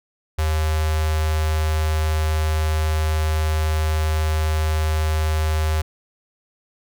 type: tone with notch filter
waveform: square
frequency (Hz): 78.1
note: D#2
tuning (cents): +7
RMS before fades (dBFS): -20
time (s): 0.38-5.82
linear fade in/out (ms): 10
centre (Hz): 220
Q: 0.62
effects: none